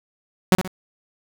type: tone with echo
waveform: sawtooth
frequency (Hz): 185.6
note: F#3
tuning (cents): +6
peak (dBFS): -7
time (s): 0.52-0.55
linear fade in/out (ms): 0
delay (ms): 63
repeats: 2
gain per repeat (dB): -9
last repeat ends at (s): 0.676
effects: 8-bit